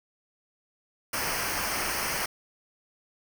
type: noise with comb filter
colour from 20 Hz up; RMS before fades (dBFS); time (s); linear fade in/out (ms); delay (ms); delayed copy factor
pink; -30; 1.13-2.26; 5; 0.27; -0.75
effects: none